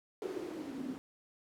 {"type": "noise with band-pass filter sweep", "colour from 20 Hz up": "white", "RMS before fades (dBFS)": -41, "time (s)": [0.22, 0.98], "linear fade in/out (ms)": 0, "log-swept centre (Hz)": [400, 240], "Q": 7.3, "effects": []}